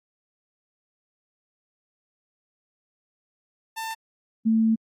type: tone pair in turn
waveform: sawtooth / sine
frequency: 894 / 223 Hz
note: A5 / A3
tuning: +27 / +23 cents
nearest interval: 2 octaves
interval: 2404 cents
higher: first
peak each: -26 / -17 dBFS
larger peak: second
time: 3.76-3.95 / 4.45-4.76 s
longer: second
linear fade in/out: 20 ms
effects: AAC 64 kbps